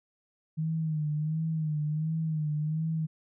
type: tone with vibrato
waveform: sine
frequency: 155.56 Hz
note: D#3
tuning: in tune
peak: -27 dBFS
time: 0.57-3.07 s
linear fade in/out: 20 ms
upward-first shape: sine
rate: 1.4 Hz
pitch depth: 63 cents each way
effects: none